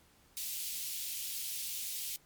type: high-pass noise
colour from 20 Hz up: white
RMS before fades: -39 dBFS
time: 0.37-2.16 s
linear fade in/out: 0 ms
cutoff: 2700 Hz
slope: 24 dB/octave
effects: pink hiss -65 dBFS RMS until 2.25 s + MP3 96 kbps